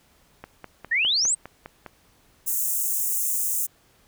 click train, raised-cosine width 0.5 ms, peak -22 dBFS, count 8, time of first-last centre 0.44-1.863 s, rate 4.92 Hz
sine exponential sweep, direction up, 1760 to 8620 Hz, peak -19 dBFS, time 0.91-1.35 s, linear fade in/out 10 ms
white high-pass noise, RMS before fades -25 dBFS, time 2.46-3.67 s, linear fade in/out 20 ms, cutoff 6600 Hz, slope 48 dB/octave
effects pink hiss -60 dBFS RMS until 4.07 s

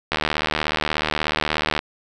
click train, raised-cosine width 0.3 ms, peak -4 dBFS, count 129, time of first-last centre 0.12-1.791 s, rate 76.6 Hz, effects none

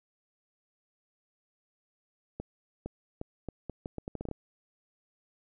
accelerating click train, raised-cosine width 2 ms, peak -23 dBFS, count 13, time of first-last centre 2.4-4.313 s, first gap 460 ms, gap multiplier 0.77, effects none

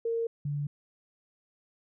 sine tone pair in turn, 460 / 144.89 Hz, A#4 / D3, -23 / -23 cents, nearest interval octave + minor sixth, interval 2000 cents, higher first, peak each -27 / -29 dBFS, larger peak first, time 0.05-0.27 / 0.45-0.67 s, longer neither, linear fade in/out 5 ms, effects none

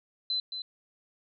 sine tone with echo, 4049 Hz, B7, 42 cents sharp, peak -27 dBFS, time 0.3-0.4 s, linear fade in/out 2 ms, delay 220 ms, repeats 1, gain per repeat -7 dB, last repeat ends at 0.62 s, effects none

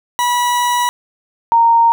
40% pulse / sine tone pair in turn, 974 / 925.7 Hz, B5 / A#5, -24 / -12 cents, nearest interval minor second, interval 88 cents, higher first, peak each -12 / -7 dBFS, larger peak second, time 0.19-0.89 / 1.52-1.92 s, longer first, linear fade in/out 0 ms, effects none

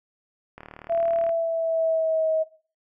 click train, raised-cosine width 0.5 ms, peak -25 dBFS, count 28, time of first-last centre 0.58-1.292 s, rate 37.9 Hz
sine tone with pitch glide, 670 to 636.1 Hz, E5 to D#5, +28 to +38 cents, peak -20 dBFS, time 0.89-2.44 s, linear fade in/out 20 ms, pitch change -90 cents, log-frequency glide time 1.18-2.3 s
effects noise-tail reverb RT60 0.4 s tail -17 dB re dry

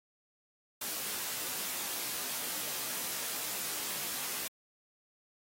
white noise with comb filter, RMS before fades -37 dBFS, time 0.81-4.48 s, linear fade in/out 5 ms, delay 18 ms, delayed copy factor -0.95, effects high-pass 150 Hz 12 dB/octave + AAC 48 kbps

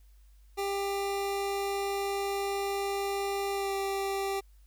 25% pulse tone with pitch glide, 397.1 to 392.3 Hz, G4 to G4, +22 to +1 cents, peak -26 dBFS, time 0.57-4.41 s, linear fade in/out 20 ms, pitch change -21 cents, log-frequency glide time 3.53-3.73 s, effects added 50 Hz sine -54 dBFS peak until 4.66 s + white hiss -71 dBFS RMS until 4.66 s

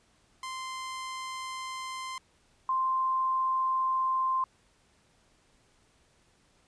sawtooth / sine tone pair in turn, 1042 / 1045.8 Hz, C6 / C6, -7 / -1 cents, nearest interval unison, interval 6 cents, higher second, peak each -32 / -25 dBFS, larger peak second, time 0.43-2.18 / 2.69-4.44 s, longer neither, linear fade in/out 2 ms, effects pink hiss -66 dBFS RMS until 6.67 s + resampled to 22050 Hz

